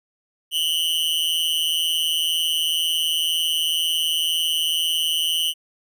45% pulse tone with amplitude modulation, 2997 Hz, F#7, 22 cents sharp, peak -15 dBFS, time 0.51-5.54 s, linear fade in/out 50 ms, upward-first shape sine, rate 162 Hz, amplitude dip 95%, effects none

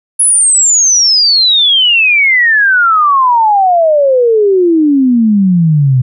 sine exponential sweep, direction down, 10548 to 123.47 Hz, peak -5 dBFS, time 0.19-6.02 s, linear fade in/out 10 ms, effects none

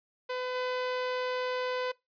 sawtooth tone with level steps, 504 Hz, B4, 35 cents sharp, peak -28 / -26 dBFS, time 0.29-1.92 s, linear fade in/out 10 ms, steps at 0.54 s, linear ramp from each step 20 ms, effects noise-tail reverb RT60 0.2 s tail -22 dB re dry + resampled to 11025 Hz

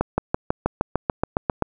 accelerating click train, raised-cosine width 1 ms, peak -5 dBFS, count 12, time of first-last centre 0.01-1.623 s, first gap 170 ms, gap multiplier 0.97, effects none

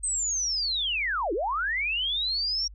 sine linear two-way sweep, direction down then up, 8372 to 309.7 to 5650 Hz, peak -25 dBFS, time 0.03-2.68 s, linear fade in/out 10 ms, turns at 1.33 s, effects added 50 Hz sine -43 dBFS peak until 2.74 s

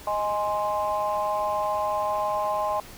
sine chord, Ab major, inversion second, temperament equal, 622.3 / 830.6 / 1046.5 Hz, Eb5 / Ab5 / C6, 0 / 0 / 0 cents, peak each -27 dBFS, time 0.07-2.8 s, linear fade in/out 2 ms, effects tanh soft clip ceiling -16 dBFS + pink hiss -45 dBFS RMS until 2.97 s

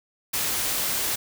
white noise, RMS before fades -26 dBFS, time 0.33-1.16 s, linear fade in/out 10 ms, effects none

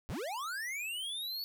square linear sweep, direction up, 43.31 to 4500 Hz, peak -37 dBFS, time 0.09-1.44 s, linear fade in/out 0 ms, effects none

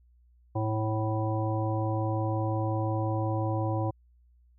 harmonic tone, 109.3 Hz, A2, 11 cents flat, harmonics 1 / 3 / 5 / 7 / 9, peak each -28 / -33 / -35 / -36 / -38 dBFS, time 0.55-3.91 s, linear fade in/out 10 ms, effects added 60 Hz sine -58 dBFS peak until 4.58 s

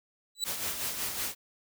30% pulse tone with exponential growth, 3951 Hz, B7, in tune, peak -22 dBFS, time 0.35-0.44 s, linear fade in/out 2 ms, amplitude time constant 19 ms
white noise with tremolo, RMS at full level -32 dBFS, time 0.44-1.35 s, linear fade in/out 50 ms, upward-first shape sine, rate 5.4 Hz, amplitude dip 50%
effects none

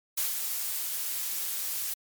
blue noise with ADSR envelope, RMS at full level -27 dBFS, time 0.17-1.94 s, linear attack 10 ms, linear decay 160 ms, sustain -5 dB, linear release 6 ms, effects MP3 96 kbps

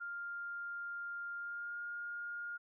sine tone with pitch glide, 1400 to 1417.9 Hz, F6 to F6, +4 to +26 cents, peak -40 dBFS, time 0-2.58 s, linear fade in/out 20 ms, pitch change +22 cents, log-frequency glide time 1.37-1.79 s, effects none

